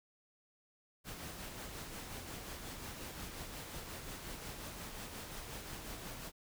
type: noise with tremolo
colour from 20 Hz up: pink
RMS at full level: -45 dBFS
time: 1.04-6.32 s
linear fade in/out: 50 ms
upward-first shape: sine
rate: 5.6 Hz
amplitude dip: 35%
effects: none